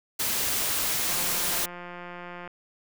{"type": "noise", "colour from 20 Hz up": "white", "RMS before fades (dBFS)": -27, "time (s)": [0.19, 1.66], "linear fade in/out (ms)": 10}
{"type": "click train", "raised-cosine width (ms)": 0.5, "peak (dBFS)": -25, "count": 245, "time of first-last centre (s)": [1.09, 2.476], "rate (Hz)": 176}
{"effects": []}